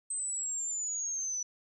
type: linear sweep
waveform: sine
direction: down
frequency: 8250 to 5920 Hz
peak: -32 dBFS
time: 0.1-1.43 s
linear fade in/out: 5 ms
effects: none